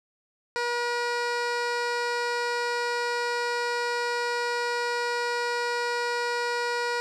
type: tone with low-pass filter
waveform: 15% pulse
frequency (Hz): 480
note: B4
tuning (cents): -49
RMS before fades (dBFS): -28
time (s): 0.56-7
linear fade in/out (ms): 0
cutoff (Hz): 5800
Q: 1
effects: none